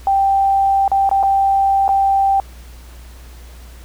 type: tone with dropouts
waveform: sine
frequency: 784 Hz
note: G5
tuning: in tune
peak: -11 dBFS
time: 0.07-2.4 s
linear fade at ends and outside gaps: 1 ms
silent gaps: 0.879-0.916 / 1.092-1.113 / 1.229-1.234 / 1.88-1.89 s
effects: added 60 Hz sine -35 dBFS peak until 3.84 s + pink hiss -45 dBFS RMS until 3.84 s